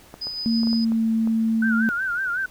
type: clicks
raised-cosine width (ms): 1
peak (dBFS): -23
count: 7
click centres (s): 0.141 / 0.27 / 0.633 / 0.672 / 0.731 / 0.92 / 1.274
type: tone with tremolo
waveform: sine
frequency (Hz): 4991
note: D#8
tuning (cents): +5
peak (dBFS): -26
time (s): 0.21-0.85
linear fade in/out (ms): 10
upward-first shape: sine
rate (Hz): 6.3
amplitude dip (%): 35
type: tone with pitch glide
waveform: sine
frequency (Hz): 228 to 224.2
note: A#3 to A3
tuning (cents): -38 to +33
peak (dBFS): -18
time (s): 0.46-1.89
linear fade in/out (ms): 0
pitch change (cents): -29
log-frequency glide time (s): 0.72-1.04
type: tone with vibrato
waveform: sine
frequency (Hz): 1480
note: F#6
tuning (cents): 0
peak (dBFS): -22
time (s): 1.62-2.46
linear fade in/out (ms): 5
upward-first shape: sine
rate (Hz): 5.4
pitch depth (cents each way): 110
effects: pink hiss -50 dBFS RMS until 2.5 s